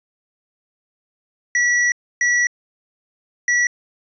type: tone bursts at uneven times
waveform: square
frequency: 1941 Hz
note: B6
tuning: 31 cents flat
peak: -15 dBFS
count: 3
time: 1.55-1.92 / 2.21-2.47 / 3.48-3.67 s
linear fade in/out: 2 ms
effects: resampled to 16000 Hz